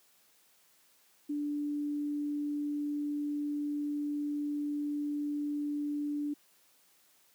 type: tone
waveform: sine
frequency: 292.7 Hz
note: D4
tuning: 6 cents flat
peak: -31 dBFS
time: 1.29-6.34 s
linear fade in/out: 10 ms
effects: white hiss -66 dBFS RMS until 7.34 s + high-pass 150 Hz 12 dB/octave